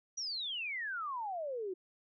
sine exponential sweep, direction down, 5920 to 355.8 Hz, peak -36 dBFS, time 0.17-1.74 s, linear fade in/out 10 ms, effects none

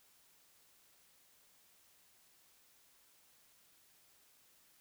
silence, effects white hiss -68 dBFS RMS until 4.8 s

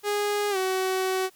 sawtooth tone with pitch glide, 412.5 to 376.1 Hz, G#4 to F#4, -12 to +28 cents, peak -20 dBFS, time 0.03-1.3 s, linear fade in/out 50 ms, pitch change -160 cents, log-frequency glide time 0.5-0.57 s, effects white hiss -58 dBFS RMS until 1.35 s

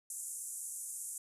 white band-pass noise, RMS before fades -43 dBFS, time 0.1-1.18 s, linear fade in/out 2 ms, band 7000 to 11000 Hz, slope 48 dB/octave, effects resampled to 32000 Hz

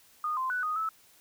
sine tone with pitch steps, 1228 / 1039 / 1487 / 1243 / 1305 Hz, D#6 / C6 / F#6 / D#6 / E6, -23 / -12 / +8 / -2 / -18 cents, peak -28 dBFS, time 0.24-0.89 s, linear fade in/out 2 ms, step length 130 ms, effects white hiss -60 dBFS RMS until 1.2 s

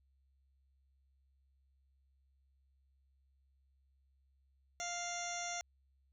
harmonic tone with a mistuned harmonic, 698.5 Hz, F5, in tune, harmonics 1 / 2 / 3 / 4 / 5 / 6 / 8 / 9 / 10, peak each -43 / -49 / -46 / -53 / -52 / -55 / -46 / -47 / -50 dBFS, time 4.8-5.61 s, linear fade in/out 0 ms, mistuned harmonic 8, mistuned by +17 cents, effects added 67 Hz sine -70 dBFS peak until 6.12 s

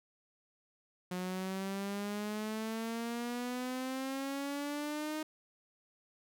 sawtooth exponential sweep, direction up, 180.1 to 311.1 Hz, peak -32 dBFS, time 1.11-5.23 s, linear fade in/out 5 ms, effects none

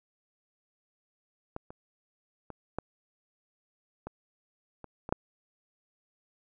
clicks, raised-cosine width 1 ms, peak -22 / -30 / -27 / -18 / -24 / -29 / -24 / -11 dBFS, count 8, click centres 1.564 / 1.705 / 2.503 / 2.786 / 4.07 / 4.843 / 5.091 / 5.125 s, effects none

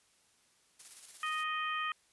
blue noise with tremolo, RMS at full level -48 dBFS, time 0.79-1.44 s, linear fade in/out 10 ms, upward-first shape square, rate 17 Hz, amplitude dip 40%
harmonic tone, 622.3 Hz, D#5, in tune, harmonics 2 / 3 / 4 / 5, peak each -35 / -39 / -41 / -43 dBFS, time 1.23-1.92 s, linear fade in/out 2 ms
effects white hiss -69 dBFS RMS until 2.12 s + resampled to 24000 Hz

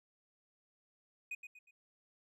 triangle tone with echo, 2489 Hz, D#7, in tune, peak -37 dBFS, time 1.31-1.35 s, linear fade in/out 5 ms, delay 120 ms, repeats 3, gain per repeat -8 dB, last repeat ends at 1.71 s, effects none

